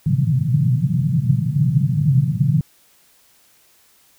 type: band-pass noise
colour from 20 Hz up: white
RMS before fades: -17 dBFS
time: 0.06-2.61 s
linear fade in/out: 2 ms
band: 120 to 160 Hz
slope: 48 dB/octave
effects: white hiss -55 dBFS RMS until 4.18 s